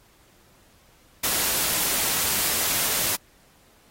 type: noise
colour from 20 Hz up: white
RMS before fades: -24 dBFS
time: 1.23-3.16 s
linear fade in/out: 10 ms
effects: pink hiss -58 dBFS RMS until 3.9 s + AAC 48 kbps